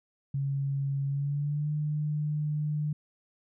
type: tone with pitch glide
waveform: sine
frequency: 138.59 to 150.26 Hz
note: C#3 to D3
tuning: 0 to +40 cents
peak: -27 dBFS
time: 0.34-2.93 s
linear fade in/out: 5 ms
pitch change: +140 cents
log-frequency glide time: 1.06-1.71 s
effects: none